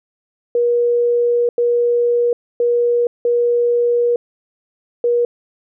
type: tone bursts at uneven times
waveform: sine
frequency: 478.5 Hz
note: A#4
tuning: 45 cents sharp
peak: -12 dBFS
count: 5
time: 0.55-1.49 / 1.58-2.33 / 2.6-3.07 / 3.25-4.16 / 5.04-5.25 s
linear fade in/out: 2 ms
effects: none